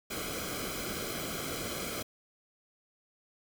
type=noise with comb filter; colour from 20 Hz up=pink; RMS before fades=-37 dBFS; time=0.1-2.03 s; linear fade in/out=10 ms; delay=1.1 ms; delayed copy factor=-0.75; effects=none